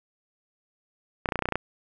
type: clicks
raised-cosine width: 0.5 ms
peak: -10 dBFS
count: 10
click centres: 1.258 / 1.289 / 1.322 / 1.357 / 1.391 / 1.423 / 1.456 / 1.488 / 1.523 / 1.556 s
effects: none